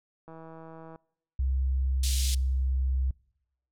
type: click train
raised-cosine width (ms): 1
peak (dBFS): -33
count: 111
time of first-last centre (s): 0.28-0.959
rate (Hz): 162
type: tone with pitch glide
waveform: sine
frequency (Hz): 65.8 to 65.35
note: C2 to C2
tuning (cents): +10 to -1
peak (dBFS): -24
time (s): 1.39-3.11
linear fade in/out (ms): 5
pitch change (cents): -11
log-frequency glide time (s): 1.88-2.08
type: band-pass noise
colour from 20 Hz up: pink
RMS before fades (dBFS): -34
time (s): 2.03-2.35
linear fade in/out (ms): 5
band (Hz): 3300 to 11000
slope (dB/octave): 24
effects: noise-tail reverb RT60 0.8 s tail -25 dB re dry